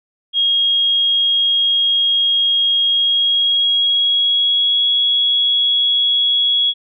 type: tone with pitch glide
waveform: sine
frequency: 3268 to 3342 Hz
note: G#7 to G#7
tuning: -29 to +10 cents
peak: -12 dBFS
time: 0.33-6.74 s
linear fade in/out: 50 ms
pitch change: +39 cents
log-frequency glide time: 2.85-4.88 s
effects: none